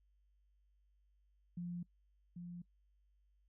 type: tone with echo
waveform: sine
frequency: 174.61 Hz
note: F3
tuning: in tune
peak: -40 dBFS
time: 1.57-1.83 s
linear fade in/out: 5 ms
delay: 790 ms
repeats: 1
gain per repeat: -5 dB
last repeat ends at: 2.62 s
effects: noise-tail reverb RT60 0.1 s tail -23 dB re dry + added 50 Hz sine -70 dBFS peak until 3.48 s